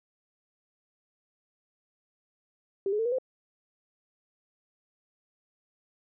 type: tone with pitch steps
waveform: sine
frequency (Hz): 392 / 420.1 / 450.3 / 482.6 / 517.2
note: G4 / G#4 / A4 / B4 / C5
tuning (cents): 0 / +20 / +40 / -40 / -20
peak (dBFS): -25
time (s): 2.86-3.185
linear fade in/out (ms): 2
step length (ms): 65
effects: none